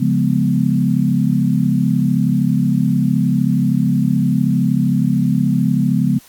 sine chord, C# dominant seventh, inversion none, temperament equal, 138.59 / 174.61 / 207.7 / 246.9 Hz, C#3 / E#3 / G#3 / B3, 0 / 0 / 0 / 0 cents, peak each -18 dBFS, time 0-6.19 s, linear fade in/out 10 ms, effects white hiss -46 dBFS RMS until 6.28 s + AAC 64 kbps

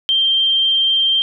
sine tone, 3158 Hz, G7, 12 cents sharp, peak -12 dBFS, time 0.09-1.22 s, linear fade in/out 0 ms, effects none

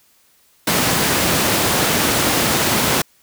pink high-pass noise, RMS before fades -17 dBFS, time 0.67-3.02 s, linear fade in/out 5 ms, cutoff 130 Hz, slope 12 dB/octave, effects white hiss -56 dBFS RMS until 3.22 s

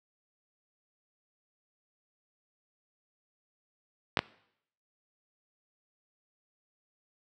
clicks, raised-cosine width 0.3 ms, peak -8 dBFS, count 2, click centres 4.172 / 4.191 s, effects noise-tail reverb RT60 0.7 s tail -21 dB re dry + high-pass 100 Hz 12 dB/octave

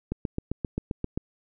click train, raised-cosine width 3 ms, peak -15 dBFS, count 9, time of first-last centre 0.12-1.175 s, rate 7.58 Hz, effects none

